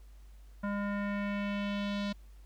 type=tone with low-pass filter sweep; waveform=square; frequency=202.7 Hz; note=G#3; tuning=42 cents flat; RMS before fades=-34 dBFS; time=0.63-2.13 s; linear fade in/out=10 ms; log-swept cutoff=1400 to 4200 Hz; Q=2.2; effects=added 50 Hz sine -50 dBFS peak until 2.45 s + pink hiss -68 dBFS RMS until 2.45 s